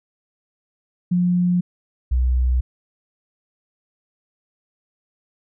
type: tone pair in turn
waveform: sine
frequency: 177.9 / 62.64 Hz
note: F3 / B1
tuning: +32 / +25 cents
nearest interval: octave + tritone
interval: 1807 cents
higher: first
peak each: -15 dBFS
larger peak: neither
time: 1.11-1.61 / 2.11-2.61 s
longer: neither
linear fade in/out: 10 ms
effects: none